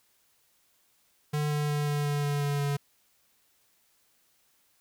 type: tone with pitch steps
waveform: square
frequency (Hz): 149.1 / 148.16 / 147.22 / 146.28 / 145.36 / 144.44 / 143.52 / 142.61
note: D3 / D3 / D3 / D3 / D3 / D3 / D3 / C#3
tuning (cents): +27 / +16 / +5 / -7 / -17 / -28 / -40 / +49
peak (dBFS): -27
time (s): 1.33-2.77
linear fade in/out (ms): 10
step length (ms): 180
effects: white hiss -68 dBFS RMS until 4.8 s